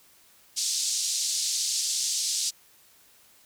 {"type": "band-pass noise", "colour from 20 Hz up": "pink", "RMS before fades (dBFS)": -28, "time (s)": [0.56, 2.51], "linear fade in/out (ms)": 20, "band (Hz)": [4500, 8200], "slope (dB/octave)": 24, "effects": ["white hiss -58 dBFS RMS until 3.45 s"]}